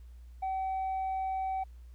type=tone with tanh clipping; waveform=sine; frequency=763 Hz; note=G5; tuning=47 cents flat; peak=-31 dBFS; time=0.42-1.64 s; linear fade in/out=10 ms; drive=1 dB; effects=added 60 Hz sine -47 dBFS peak until 1.94 s + pink hiss -71 dBFS RMS until 1.94 s